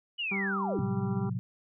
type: linear sweep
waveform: sine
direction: down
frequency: 2983 to 82 Hz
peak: -30 dBFS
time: 0.18-0.83 s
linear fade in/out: 20 ms
type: harmonic tone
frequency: 196 Hz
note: G3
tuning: in tune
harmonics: 1 / 2 / 4 / 5 / 6 / 7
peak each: -32 / -38 / -44 / -46 / -48 / -49 dBFS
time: 0.31-1.3 s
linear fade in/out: 10 ms
type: chord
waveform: sine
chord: F# diminished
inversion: first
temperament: equal with one note detuned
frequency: 110 / 130.81 / 180.67 Hz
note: A2 / C3 / F#3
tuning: 0 / 0 / -41 cents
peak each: -34 / -34 / -35 dBFS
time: 0.79-1.39 s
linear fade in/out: 0 ms
effects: none